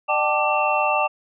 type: tone cluster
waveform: sine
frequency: 602 / 771 / 878 / 1177 / 2699 Hz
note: D5 / G5 / A5 / D6 / E7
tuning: +43 / -29 / -4 / +3 / +40 cents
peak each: -24 dBFS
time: 0.08-1.08 s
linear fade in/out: 20 ms
effects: none